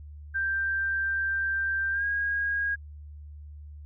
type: tone with pitch glide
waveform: sine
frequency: 1576 to 1635.4 Hz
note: G6 to G#6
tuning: +9 to -27 cents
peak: -25 dBFS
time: 0.34-2.76 s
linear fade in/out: 20 ms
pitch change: +64 cents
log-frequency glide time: 1.92-2.05 s
effects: added 74 Hz sine -41 dBFS peak until 3.85 s